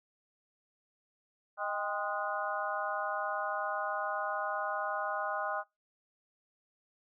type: harmonic tone with a mistuned harmonic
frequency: 207.7 Hz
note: G#3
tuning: in tune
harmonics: 3 / 4 / 5 / 6 / 7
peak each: -38 / -38 / -40 / -38 / -39 dBFS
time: 1.57-5.64 s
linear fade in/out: 50 ms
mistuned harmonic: 4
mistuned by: -74 cents
effects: noise-tail reverb RT60 0.2 s tail -23 dB re dry